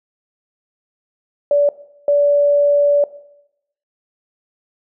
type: tone bursts at uneven times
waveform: sine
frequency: 577 Hz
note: D5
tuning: 31 cents flat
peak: -10 dBFS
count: 2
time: 1.51-1.69 / 2.08-3.04 s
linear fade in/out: 2 ms
effects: noise-tail reverb RT60 0.8 s tail -17 dB re dry